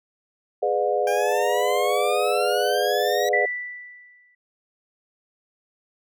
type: chord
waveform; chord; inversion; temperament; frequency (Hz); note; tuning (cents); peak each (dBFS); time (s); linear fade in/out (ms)
sine; G# diminished seventh; none; just; 415.3 / 498.4 / 598 / 717.6; G#4 / B4 / D5 / F5; 0 / +16 / +31 / +47; -25; 0.62-3.46; 10
type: exponential sweep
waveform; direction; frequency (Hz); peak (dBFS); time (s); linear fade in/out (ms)
20% pulse; up; 791 to 1946; -22; 1.07-3.29; 2
type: tone with exponential decay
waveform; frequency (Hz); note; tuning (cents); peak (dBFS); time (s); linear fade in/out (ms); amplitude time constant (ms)
sine; 1972; B6; -3; -18; 3.33-4.35; 5; 220
effects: none